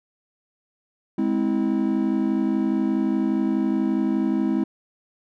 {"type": "chord", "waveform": "triangle", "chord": "Ab augmented", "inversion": "none", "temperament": "just", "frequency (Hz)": [207.7, 259.6, 324.5], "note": ["Ab3", "C4", "E4"], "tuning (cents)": [0, -13, -27], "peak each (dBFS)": -22, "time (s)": [1.18, 4.64], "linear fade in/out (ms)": 5, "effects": []}